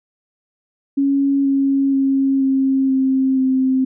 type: tone with pitch steps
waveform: sine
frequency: 277.2 / 274 / 270.9 / 267.8 / 264.7 / 261.6 Hz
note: C#4 / C#4 / C#4 / C4 / C4 / C4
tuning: 0 / -20 / -40 / +40 / +20 / 0 cents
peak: -13 dBFS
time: 0.97-3.85 s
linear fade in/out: 10 ms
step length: 480 ms
effects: none